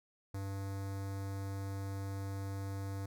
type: tone with notch filter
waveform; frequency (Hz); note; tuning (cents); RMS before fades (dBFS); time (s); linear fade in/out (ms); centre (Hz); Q
square; 98; G2; 0; -40; 0.34-3.06; 5; 2900; 1.1
effects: none